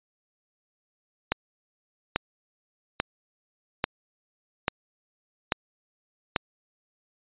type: click train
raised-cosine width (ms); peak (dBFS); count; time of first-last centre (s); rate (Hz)
0.3; -6; 7; 1.32-6.362; 1.19
effects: resampled to 8000 Hz